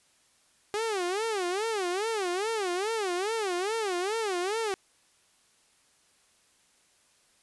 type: tone with vibrato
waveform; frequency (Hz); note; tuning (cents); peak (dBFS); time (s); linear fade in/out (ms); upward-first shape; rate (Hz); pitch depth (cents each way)
sawtooth; 399.8; G4; +34; -24; 0.74-4.74; 0; sine; 2.4; 230
effects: white hiss -65 dBFS RMS until 7.42 s + resampled to 24000 Hz